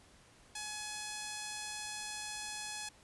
5% pulse tone, 846 Hz, G#5, 32 cents sharp, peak -28 dBFS, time 0.55-2.89 s, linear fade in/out 5 ms, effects pink hiss -62 dBFS RMS until 3.03 s + resampled to 24000 Hz

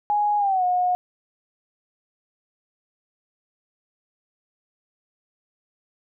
sine tone with pitch glide, 830.6 to 723.1 Hz, G#5 to F#5, 0 to -40 cents, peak -18 dBFS, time 0.1-0.95 s, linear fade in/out 0 ms, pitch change -240 cents, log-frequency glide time 0.38-0.64 s, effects none

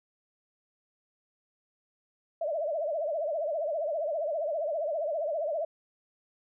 sine tone with vibrato, 622.3 Hz, D#5, in tune, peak -28 dBFS, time 2.41-5.65 s, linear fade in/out 5 ms, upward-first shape triangle, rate 15 Hz, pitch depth 180 cents each way, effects none

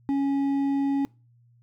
triangle tone with hard clipping, 277.2 Hz, C#4, in tune, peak -23 dBFS, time 0.09-1.05 s, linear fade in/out 0 ms, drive 8 dB, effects noise-tail reverb RT60 0.3 s tail -23 dB re dry + added 119 Hz sine -56 dBFS peak until 1.62 s

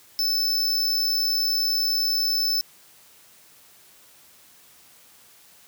square tone, 5270 Hz, E8, 1 cent flat, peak -21 dBFS, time 0.19-2.61 s, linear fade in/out 0 ms, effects white hiss -53 dBFS RMS until 5.67 s + high-pass 60 Hz 12 dB/octave

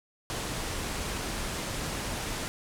pink low-pass noise, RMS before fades -34 dBFS, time 0.3-2.48 s, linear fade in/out 0 ms, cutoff 11000 Hz, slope 24 dB/octave, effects none

